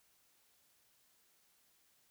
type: silence
effects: white hiss -72 dBFS RMS until 2.1 s